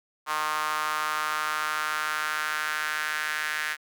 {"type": "tone with high-pass filter sweep", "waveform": "sawtooth", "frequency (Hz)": 153.3, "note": "D#3", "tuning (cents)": -25, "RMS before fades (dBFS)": -29, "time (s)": [0.26, 3.77], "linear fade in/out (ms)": 50, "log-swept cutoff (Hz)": [1100, 1700], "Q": 3.6, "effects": []}